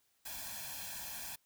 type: noise with comb filter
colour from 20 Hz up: white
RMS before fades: -44 dBFS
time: 0.25-1.36 s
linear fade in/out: 10 ms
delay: 1.2 ms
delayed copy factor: +0.85
effects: white hiss -75 dBFS RMS until 1.45 s